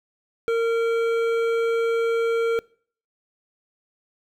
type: tone with hard clipping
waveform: sine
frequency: 459.7 Hz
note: A#4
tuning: 24 cents flat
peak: -21 dBFS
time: 0.48-2.59 s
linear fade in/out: 0 ms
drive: 11 dB
effects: noise-tail reverb RT60 0.5 s tail -24 dB re dry